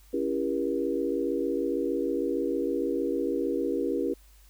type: chord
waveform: sine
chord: C# diminished seventh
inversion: none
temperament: just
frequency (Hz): 277.2 / 332.6 / 399.1 / 479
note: C#4 / E4 / G4 / Bb4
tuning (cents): 0 / +16 / +31 / +47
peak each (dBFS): -31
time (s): 0.13-4.14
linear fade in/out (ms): 10
effects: added 50 Hz sine -53 dBFS peak until 4.49 s + white hiss -61 dBFS RMS until 4.49 s